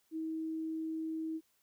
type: tone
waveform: sine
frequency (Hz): 319.8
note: D#4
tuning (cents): +48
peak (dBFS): -35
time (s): 0.11-1.41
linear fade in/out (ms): 50
effects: white hiss -74 dBFS RMS until 1.62 s